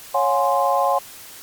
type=chord; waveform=sine; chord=Db major seventh; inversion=none; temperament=equal with one note detuned; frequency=554.4 / 715.6 / 830.6 / 1046.5 Hz; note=Db5 / F5 / Ab5 / C6; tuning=0 / +42 / 0 / 0 cents; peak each=-21 dBFS; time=0.14-0.99 s; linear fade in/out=10 ms; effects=white hiss -40 dBFS RMS until 1.42 s + MP3 96 kbps